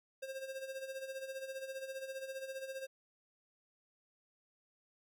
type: tone with tremolo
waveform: square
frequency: 533 Hz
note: C5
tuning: 32 cents sharp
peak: -40 dBFS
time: 0.22-2.87 s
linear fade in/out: 10 ms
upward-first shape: sine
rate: 15 Hz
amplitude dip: 65%
effects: none